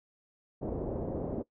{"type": "low-pass noise", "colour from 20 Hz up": "white", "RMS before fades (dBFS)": -35, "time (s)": [0.61, 1.43], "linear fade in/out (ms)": 20, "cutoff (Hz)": 540, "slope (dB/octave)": 24, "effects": ["noise-tail reverb RT60 0.1 s tail -19 dB re dry"]}